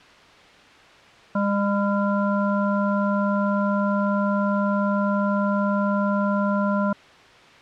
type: harmonic tone with a mistuned harmonic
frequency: 201.8 Hz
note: G#3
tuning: 49 cents flat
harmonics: 1 / 3 / 5 / 7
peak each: -21 / -26 / -28 / -29 dBFS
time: 1.35-6.93 s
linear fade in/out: 5 ms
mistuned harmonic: 7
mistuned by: -35 cents
effects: white hiss -48 dBFS RMS until 7.61 s + low-pass 3000 Hz 12 dB/octave